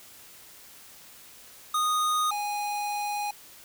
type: tone pair in turn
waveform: square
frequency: 1238 / 826.3 Hz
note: D#6 / G#5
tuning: -9 / -9 cents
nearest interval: perfect fifth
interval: 700 cents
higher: first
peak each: -24 / -29 dBFS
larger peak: first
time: 1.74-2.31 / 2.31-3.31 s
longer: second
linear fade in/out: 5 ms
effects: white hiss -50 dBFS RMS until 3.64 s